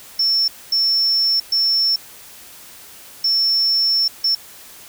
triangle tone bursts at uneven times, 5400 Hz, E8, 41 cents sharp, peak -12 dBFS, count 5, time 0.19-0.48 / 0.72-1.4 / 1.52-1.96 / 3.24-4.08 / 4.24-4.35 s, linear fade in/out 5 ms, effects tanh soft clip ceiling -9 dBFS + white hiss -41 dBFS RMS until 4.88 s

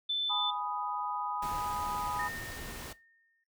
sine tone, 3523 Hz, A7, 1 cent sharp, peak -28 dBFS, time 0.09-0.51 s, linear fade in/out 10 ms
sine chord, G# minor, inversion none, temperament equal, 830.6 / 987.8 / 1244.5 Hz, G#5 / B5 / D#6, 0 / 0 / 0 cents, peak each -37 dBFS, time 0.29-2.29 s, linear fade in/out 20 ms
pink noise, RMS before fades -43 dBFS, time 1.42-2.93 s, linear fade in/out 5 ms
sine tone with exponential decay, 1829 Hz, A#6, 33 cents flat, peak -34 dBFS, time 2.19-3.44 s, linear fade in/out 5 ms, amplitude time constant 270 ms
effects noise-tail reverb RT60 0.2 s tail -17 dB re dry

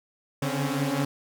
sawtooth tone cluster, 139.9 / 144.9 / 261.5 / 278.9 Hz, C#3 / D3 / C4 / C#4, +16 / -23 / -1 / +11 cents, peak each -27 dBFS, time 0.42-1.05 s, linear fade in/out 5 ms, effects none

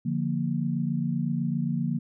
sine chord, Bb major, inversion first, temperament equal, 146.83 / 174.61 / 233.1 Hz, D3 / F3 / Bb3, 0 / 0 / 0 cents, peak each -29 dBFS, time 0.05-1.99 s, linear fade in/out 10 ms, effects none

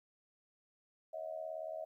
sine tone with amplitude modulation, 640 Hz, D#5, 49 cents sharp, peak -36 dBFS, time 1.13-1.85 s, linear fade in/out 10 ms, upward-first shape sine, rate 78.1 Hz, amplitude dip 85%, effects 13-bit

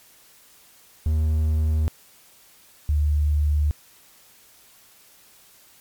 triangle / sine tone pair in turn, 77.78 / 74.33 Hz, D#2 / D2, 0 / +21 cents, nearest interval minor second, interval 79 cents, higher first, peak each -16 / -17 dBFS, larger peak first, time 1.06-1.88 / 2.89-3.71 s, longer neither, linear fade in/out 0 ms, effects white hiss -53 dBFS RMS until 5.8 s + MP3 96 kbps

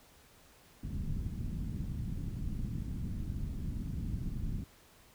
pink low-pass noise, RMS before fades -37 dBFS, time 0.83-4.64 s, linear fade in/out 5 ms, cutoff 230 Hz, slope 24 dB/octave, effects pink hiss -61 dBFS RMS until 5.14 s

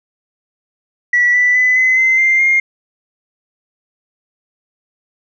sine tone with pitch steps, 1948 / 1976.3 / 2005 / 2034 / 2064 / 2094 / 2124 Hz, B6 / B6 / B6 / C7 / C7 / C7 / C7, -24 / +1 / +26 / -50 / -24 / +1 / +25 cents, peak -8 dBFS, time 1.13-2.6 s, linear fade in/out 5 ms, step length 210 ms, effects tanh soft clip ceiling -4 dBFS

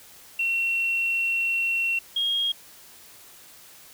sine tone pair in turn, 2723 / 3261 Hz, F7 / G#7, -44 / -32 cents, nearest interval minor third, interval 312 cents, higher second, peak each -21 dBFS, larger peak neither, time 0.39-1.99 / 2.16-2.52 s, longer first, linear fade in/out 5 ms, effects tanh soft clip ceiling -17 dBFS + white hiss -49 dBFS RMS until 3.93 s

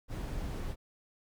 brown noise, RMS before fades -37 dBFS, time 0.08-0.76 s, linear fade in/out 50 ms, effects none

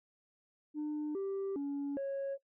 sine tone with pitch steps, 300.5 / 391 / 282.7 / 550 Hz, D4 / G4 / C#4 / C#5, +40 / -4 / +34 / -14 cents, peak -32 dBFS, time 0.74-2.38 s, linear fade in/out 50 ms, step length 410 ms, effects noise-tail reverb RT60 0.1 s tail -21 dB re dry + tanh soft clip ceiling -33 dBFS

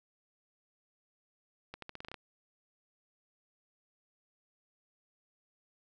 accelerating click train, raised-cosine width 0.3 ms, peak -27 dBFS, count 9, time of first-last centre 1.74-2.143 s, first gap 83 ms, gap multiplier 0.85, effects none

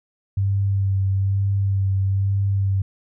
sine tone with vibrato, 97.8 Hz, G2, 4 cents flat, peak -17 dBFS, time 0.37-2.82 s, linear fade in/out 5 ms, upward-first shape sine, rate 1.1 Hz, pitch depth 21 cents each way, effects none

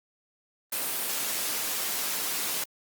white noise, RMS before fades -30 dBFS, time 0.72-2.64 s, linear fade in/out 5 ms, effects high-pass 200 Hz 12 dB/octave + Opus 32 kbps

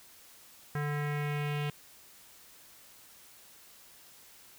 square tone with low-pass filter sweep, 146.83 Hz, D3, in tune, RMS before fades -33 dBFS, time 0.75-1.7 s, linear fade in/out 2 ms, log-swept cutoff 1700 to 2900 Hz, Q 3, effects white hiss -56 dBFS RMS until 4.58 s

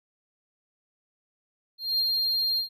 triangle tone with ADSR envelope, 4204 Hz, C8, 7 cents sharp, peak -20 dBFS, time 1.78-2.69 s, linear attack 210 ms, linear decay 40 ms, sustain -2 dB, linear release 110 ms, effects none

